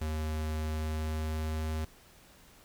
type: tone with pitch glide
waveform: square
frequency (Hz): 77.78 to 78.5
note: D#2 to D#2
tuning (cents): 0 to +16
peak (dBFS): -32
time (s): 0.01-1.85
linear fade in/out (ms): 5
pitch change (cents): +16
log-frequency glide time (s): 0.65-1.72
effects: pink hiss -58 dBFS RMS until 2.64 s